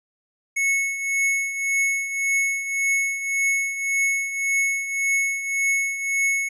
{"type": "tone with tremolo", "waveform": "square", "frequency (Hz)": 2200, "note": "C#7", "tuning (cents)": -14, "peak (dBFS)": -18, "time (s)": [0.56, 6.49], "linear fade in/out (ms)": 10, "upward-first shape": "triangle", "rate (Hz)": 1.8, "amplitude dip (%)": 70, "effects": ["resampled to 24000 Hz"]}